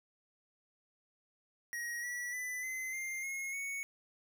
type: tone with pitch steps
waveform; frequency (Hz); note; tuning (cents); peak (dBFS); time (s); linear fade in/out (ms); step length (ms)
square; 1893 / 1944 / 1996.3 / 2050 / 2105 / 2162 / 2220; A#6 / B6 / B6 / C7 / C7 / C#7 / C#7; +26 / -28 / +18 / -36 / +10 / -44 / +2; -38; 1.73-3.83; 0; 300
effects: none